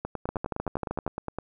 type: two click trains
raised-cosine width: 1 ms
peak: -17 / -15 dBFS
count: 14 / 11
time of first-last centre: 0.05-1.386 / 0.29-1.065 s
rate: 9.73 / 12.9 Hz
effects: none